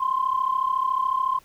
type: tone pair together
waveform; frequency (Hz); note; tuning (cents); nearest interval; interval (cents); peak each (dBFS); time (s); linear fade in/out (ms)
sine; 1030 / 1063.9; C6 / C6; -28 / +29; minor second; 57; -23; 0-1.39; 10
effects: tanh soft clip ceiling -13 dBFS + pink hiss -56 dBFS RMS until 1.44 s